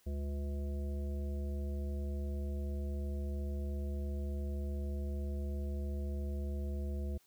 harmonic tone with a mistuned harmonic, 71.4 Hz, D2, 48 cents flat, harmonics 1 / 3 / 5 / 7 / 9, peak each -35 / -45 / -49 / -52 / -54 dBFS, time 0.06-7.18 s, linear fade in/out 10 ms, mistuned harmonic 3, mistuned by -73 cents, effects white hiss -69 dBFS RMS until 7.26 s

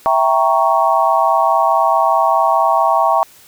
sine chord, E diminished seventh, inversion none, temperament equal, 659.3 / 784 / 932.3 / 1108.7 Hz, E5 / G5 / Bb5 / Db6, 0 / 0 / 0 / 0 cents, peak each -16 dBFS, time 0.06-3.23 s, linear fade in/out 0 ms, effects white hiss -45 dBFS RMS until 3.47 s

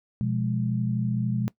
sine chord, F diminished, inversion second, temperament equal, 123.47 / 174.61 / 207.7 Hz, Cb3 / F3 / Ab3, 0 / 0 / 0 cents, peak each -26 / -31 / -28 dBFS, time 0.21-1.48 s, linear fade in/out 0 ms, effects noise-tail reverb RT60 0.1 s tail -20 dB re dry

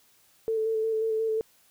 sine tone with vibrato, 442.8 Hz, A4, 11 cents sharp, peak -24 dBFS, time 0.48-1.41 s, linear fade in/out 0 ms, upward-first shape square, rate 5.6 Hz, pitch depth 17 cents each way, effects white hiss -62 dBFS RMS until 1.7 s

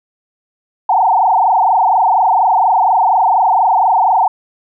sine tone with frequency modulation, 830.6 Hz, G#5, in tune, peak -8 dBFS, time 0.89-4.28 s, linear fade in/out 5 ms, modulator 24.2 Hz, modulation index 4.4, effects none

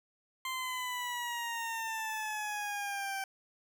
20% pulse exponential sweep, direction down, 1046.5 to 775 Hz, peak -30 dBFS, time 0.45-3.24 s, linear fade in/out 2 ms, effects none

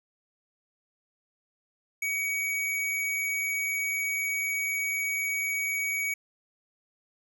square tone, 2258 Hz, C#7, 31 cents sharp, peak -28 dBFS, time 2.02-6.14 s, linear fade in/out 5 ms, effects none

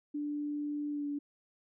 sine tone with pitch glide, 293.7 to 288.5 Hz, D4 to D4, 0 to -31 cents, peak -33 dBFS, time 0.14-1.19 s, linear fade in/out 10 ms, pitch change -31 cents, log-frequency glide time 0.9-1.07 s, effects none

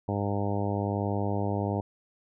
harmonic tone, 101.2 Hz, G#2, 44 cents flat, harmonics 1 / 2 / 3 / 4 / 5 / 6 / 7 / 8 / 9, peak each -30 / -33 / -35 / -36 / -37 / -38 / -38 / -39 / -40 dBFS, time 0.08-1.81 s, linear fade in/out 5 ms, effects none

